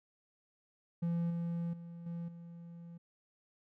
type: tone with level steps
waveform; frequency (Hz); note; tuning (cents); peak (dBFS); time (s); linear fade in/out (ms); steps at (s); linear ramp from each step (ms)
triangle; 169.9; F3; -47; -29 / -32 / -43 / -36 / -45; 1.02-2.98; 10; 1.3 / 1.73 / 2.06 / 2.28; 5
effects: none